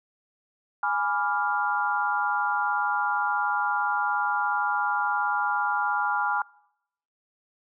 sine chord, G# diminished seventh, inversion none, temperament equal, 830.6 / 987.8 / 1174.7 / 1396.9 Hz, G#5 / B5 / D6 / F6, 0 / 0 / 0 / 0 cents, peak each -27 / -30 / -32 / -27 dBFS, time 0.83-6.42 s, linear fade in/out 2 ms, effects noise-tail reverb RT60 0.8 s tail -24 dB re dry

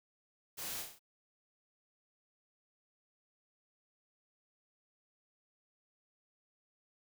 white noise with echo, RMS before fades -43 dBFS, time 0.57-0.83 s, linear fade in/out 20 ms, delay 33 ms, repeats 5, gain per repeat -4 dB, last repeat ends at 0.995 s, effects none

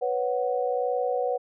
sine chord, B suspended second, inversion none, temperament just, 493.9 / 555.6 / 740.8 Hz, B4 / C#5 / F#5, 0 / +4 / +2 cents, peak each -26 / -30 / -29 dBFS, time 0.01-1.38 s, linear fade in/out 20 ms, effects none

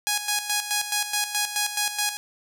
5% pulse tone with tremolo, 830 Hz, G#5, 1 cent flat, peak -10 dBFS, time 0.07-2.17 s, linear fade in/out 0 ms, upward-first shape square, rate 4.7 Hz, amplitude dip 65%, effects none

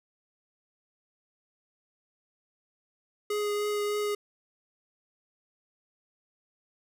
square tone with vibrato, 415.3 Hz, G#4, in tune, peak -28 dBFS, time 3.3-4.15 s, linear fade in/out 5 ms, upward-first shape triangle, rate 3.3 Hz, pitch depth 12 cents each way, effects none

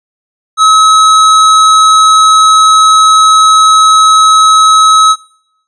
square tone, 1284 Hz, E6, 46 cents flat, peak -3 dBFS, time 0.57-5.16 s, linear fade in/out 50 ms, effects noise-tail reverb RT60 0.8 s tail -23 dB re dry + resampled to 22050 Hz

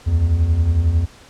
triangle beating tone pair, 73.42 / 84.42 Hz, D2 / E2, 0 / +42 cents, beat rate 11 Hz, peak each -19 / -12 dBFS, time 0.06-1.06 s, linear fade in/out 20 ms, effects pink hiss -45 dBFS RMS until 1.29 s + low-pass 8000 Hz 12 dB/octave

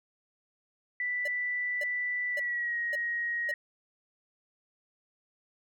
sine tone with pitch glide, 1975.5 to 1886.3 Hz, B6 to A#6, 0 to +20 cents, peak -29 dBFS, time 1-3.54 s, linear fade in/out 2 ms, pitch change -80 cents, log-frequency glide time 2.29-2.77 s
square tone bursts, 587.3 Hz, D5, in tune, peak -36 dBFS, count 5, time 1.25-3.515 s, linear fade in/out 5 ms, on 29 ms, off 530 ms
effects none

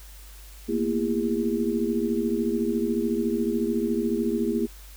sine tone cluster, 227.5 / 241.4 / 335.7 / 405.2 Hz, A#3 / B3 / E4 / G#4, -42 / -39 / +32 / -43 cents, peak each -28 dBFS, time 0.68-4.67 s, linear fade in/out 20 ms, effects added 50 Hz sine -43 dBFS peak until 4.96 s + white hiss -50 dBFS RMS until 4.96 s

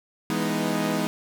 sawtooth chord, E major seventh, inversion none, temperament equal with one note detuned, 165.96 / 207.7 / 246.9 / 311.1 Hz, E3 / G#3 / B3 / D#4, +12 / 0 / 0 / 0 cents, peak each -26 / -24 / -26 / -25 dBFS, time 0.3-1.07 s, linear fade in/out 0 ms, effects none

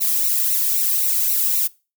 violet noise with flanger, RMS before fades -19 dBFS, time 0-1.68 s, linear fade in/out 20 ms, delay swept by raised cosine 0.6 to 1.43 ms, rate 3.8 Hz, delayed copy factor -1, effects noise-tail reverb RT60 0.3 s tail -22 dB re dry

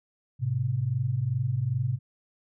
sine tone pair together, 107.4 / 129.94 Hz, A2 / C3, -41 / -12 cents, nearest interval minor third, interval 329 cents, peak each -29 / -26 dBFS, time 0.39-1.99 s, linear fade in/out 50 ms, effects none

